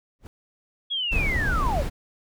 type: noise with exponential growth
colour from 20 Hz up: brown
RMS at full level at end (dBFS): -34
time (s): 0.19-0.27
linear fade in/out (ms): 0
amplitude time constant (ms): 17
type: linear sweep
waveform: sine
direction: down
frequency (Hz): 3372 to 498.2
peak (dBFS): -24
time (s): 0.9-1.83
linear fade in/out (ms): 20
type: noise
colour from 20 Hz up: brown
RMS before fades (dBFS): -25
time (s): 1.11-1.9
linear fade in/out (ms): 20
effects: none